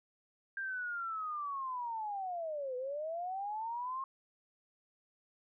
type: linear two-way sweep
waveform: sine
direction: down then up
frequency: 1600 to 493.9 to 1080 Hz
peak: -36 dBFS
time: 0.57-4.04 s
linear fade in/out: 2 ms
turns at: 2.76 s
effects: none